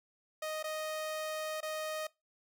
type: tone with dropouts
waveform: sawtooth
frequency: 622.3 Hz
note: D#5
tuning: in tune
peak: -32 dBFS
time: 0.42-2.07 s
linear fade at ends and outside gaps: 5 ms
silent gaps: 0.628-0.64 / 1.606-1.628 s
effects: noise-tail reverb RT60 0.2 s tail -21 dB re dry